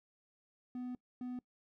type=tone bursts at uneven times; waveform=triangle; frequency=249.1 Hz; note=B3; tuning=15 cents sharp; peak=-37 dBFS; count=2; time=0.75-0.95 / 1.21-1.39 s; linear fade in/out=2 ms; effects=noise-tail reverb RT60 0.1 s tail -22 dB re dry